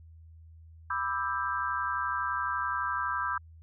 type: chord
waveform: sine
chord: E minor seventh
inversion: second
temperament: just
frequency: 988.9 / 1186.7 / 1318.5 / 1582.2 Hz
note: B5 / D6 / E6 / G6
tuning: +2 / +18 / 0 / +16 cents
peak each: -34 dBFS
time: 0.9-3.38 s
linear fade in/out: 5 ms
effects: added 81 Hz sine -49 dBFS peak until 3.62 s